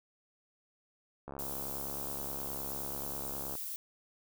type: click train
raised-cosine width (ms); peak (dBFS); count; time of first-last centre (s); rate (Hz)
1; -29; 159; 1.28-3.553; 69.5
type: noise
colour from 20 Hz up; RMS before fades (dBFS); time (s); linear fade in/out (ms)
violet; -40; 1.39-3.76; 0
effects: none